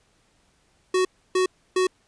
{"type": "tone bursts", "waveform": "square", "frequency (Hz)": 370.6, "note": "F#4", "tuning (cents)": 3, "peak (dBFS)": -19, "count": 3, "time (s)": [0.94, 1.87], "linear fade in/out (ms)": 5, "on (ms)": 110, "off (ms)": 300, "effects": ["pink hiss -64 dBFS RMS until 2.07 s", "resampled to 22050 Hz"]}